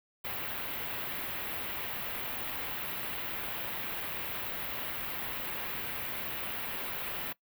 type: band-stop noise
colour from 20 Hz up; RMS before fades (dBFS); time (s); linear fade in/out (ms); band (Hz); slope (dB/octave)
white; -37; 0.24-7.33; 10; 3200 to 15000; 24
effects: noise-tail reverb RT60 0.1 s tail -20 dB re dry